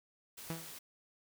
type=noise; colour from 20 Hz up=white; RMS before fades=-49 dBFS; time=0.37-0.79 s; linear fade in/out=10 ms
type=tone with exponential decay; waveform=sawtooth; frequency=164.1 Hz; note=E3; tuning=8 cents flat; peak=-31 dBFS; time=0.5-0.75 s; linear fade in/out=0 ms; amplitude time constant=53 ms
effects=none